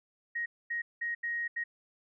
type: tone bursts at uneven times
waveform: sine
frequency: 1879 Hz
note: A#6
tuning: 13 cents sharp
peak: -31 dBFS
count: 5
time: 0.35-0.46 / 0.7-0.82 / 1.01-1.15 / 1.23-1.48 / 1.56-1.64 s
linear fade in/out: 10 ms
effects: none